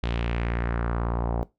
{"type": "tone with low-pass filter sweep", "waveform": "sawtooth", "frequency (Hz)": 58.27, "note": "A#1", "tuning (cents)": 0, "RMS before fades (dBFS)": -27, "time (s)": [0.03, 1.43], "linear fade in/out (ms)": 0, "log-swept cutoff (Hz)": [3500, 760], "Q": 2.2, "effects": ["noise-tail reverb RT60 0.2 s tail -19 dB re dry"]}